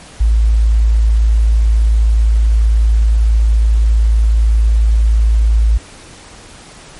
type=tone; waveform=sine; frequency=55 Hz; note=A1; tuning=in tune; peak=-7 dBFS; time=0.2-5.78 s; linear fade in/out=10 ms; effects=pink hiss -37 dBFS RMS until 6.99 s + MP3 48 kbps